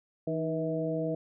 harmonic tone with a mistuned harmonic, 161.4 Hz, E3, 36 cents flat, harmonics 1 / 2 / 3 / 4, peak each -34 / -34 / -34 / -34 dBFS, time 0.27-1.15 s, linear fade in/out 5 ms, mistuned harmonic 2, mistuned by -55 cents, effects none

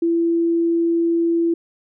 sine tone, 335.9 Hz, E4, 33 cents sharp, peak -15 dBFS, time 0.02-1.54 s, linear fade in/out 5 ms, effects none

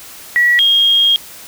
sine tone pair in turn, 1931 / 3248 Hz, B6 / G#7, -39 / -39 cents, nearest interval major sixth, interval 900 cents, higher second, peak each -8 dBFS, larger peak neither, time 0.36-0.59 / 0.59-1.16 s, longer second, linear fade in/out 0 ms, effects white hiss -35 dBFS RMS until 1.47 s

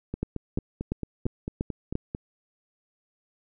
two click trains, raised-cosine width 3 ms, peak -18 / -14 dBFS, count 10 / 6, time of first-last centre 0.14-2.149 / 0.23-1.954 s, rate 4.48 / 2.9 Hz, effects none

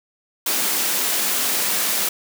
white high-pass noise, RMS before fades -21 dBFS, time 0.46-2.09 s, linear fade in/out 5 ms, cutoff 170 Hz, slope 96 dB/octave, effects none

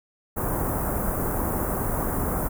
pink band-stop noise, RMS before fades -26 dBFS, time 0.36-2.49 s, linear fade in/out 20 ms, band 1300 to 11000 Hz, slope 24 dB/octave, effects none

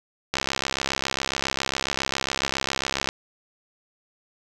click train, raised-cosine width 0.2 ms, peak -6 dBFS, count 186, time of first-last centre 0.34-3.089 s, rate 67.3 Hz, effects none

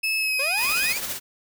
35% pulse tone with pitch glide, 2600 to 2497 Hz, E7 to D#7, -24 to +6 cents, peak -20 dBFS, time 0.03-0.93 s, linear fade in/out 10 ms, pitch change -70 cents, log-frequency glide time 0.18-0.46 s
sawtooth exponential sweep, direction up, 518 to 2489 Hz, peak -25 dBFS, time 0.39-0.98 s, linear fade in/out 5 ms
white noise with tremolo, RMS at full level -28 dBFS, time 0.56-1.2 s, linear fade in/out 50 ms, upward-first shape sine, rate 15 Hz, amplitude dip 45%
effects none

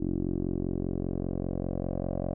10% pulse tone with low-pass filter sweep, 45.06 Hz, F#1, 45 cents flat, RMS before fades -31 dBFS, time 0-2.34 s, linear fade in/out 10 ms, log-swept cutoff 330 to 570 Hz, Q 4.3, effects none

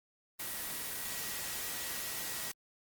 sine tone in noise, 1916 Hz, A#6, 47 cents sharp, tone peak -50 dBFS, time 0.39-2.52 s, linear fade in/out 10 ms, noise white, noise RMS -39 dBFS, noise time 0.39-2.52 s, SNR -14 dB, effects Opus 24 kbps

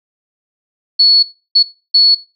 sine tone bursts at uneven times, 4401 Hz, C#8, 13 cents flat, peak -5 dBFS, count 3, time 0.99-1.23 / 1.55-1.63 / 1.94-2.15 s, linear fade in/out 10 ms, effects noise-tail reverb RT60 0.3 s tail -18 dB re dry

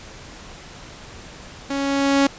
sawtooth tone with level ramp, 277.2 Hz, C#4, in tune, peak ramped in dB -19 to -9 dBFS, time 1.7-2.27 s, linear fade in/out 5 ms, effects pink hiss -40 dBFS RMS until 2.38 s + resampled to 16000 Hz

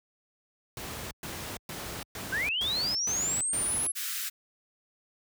pink noise bursts, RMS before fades -38 dBFS, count 7, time 0.77-3.87 s, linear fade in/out 2 ms, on 340 ms, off 120 ms
sine linear sweep, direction up, 1480 to 11120 Hz, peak -27 dBFS, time 2.32-3.92 s, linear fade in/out 10 ms
white high-pass noise, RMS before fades -34 dBFS, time 3.95-4.3 s, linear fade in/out 20 ms, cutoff 1300 Hz, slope 48 dB/octave
effects high-pass 60 Hz 12 dB/octave

